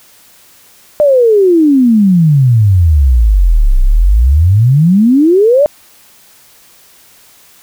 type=exponential two-way sweep; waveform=sine; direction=down then up; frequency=610 to 30.33 to 610 Hz; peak=-4 dBFS; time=1-5.66 s; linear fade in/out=0 ms; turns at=3.8 s; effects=white hiss -43 dBFS RMS until 7.62 s